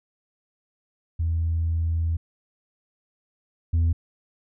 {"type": "tone pair in turn", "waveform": "sine", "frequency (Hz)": [82.41, 83.03], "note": ["E2", "E2"], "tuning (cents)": [0, 13], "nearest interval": "unison", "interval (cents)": 13, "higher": "second", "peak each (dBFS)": [-20, -15], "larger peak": "second", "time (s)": [[1.19, 2.17], [3.73, 3.93]], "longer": "first", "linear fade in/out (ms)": 10, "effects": ["tanh soft clip ceiling -17 dBFS"]}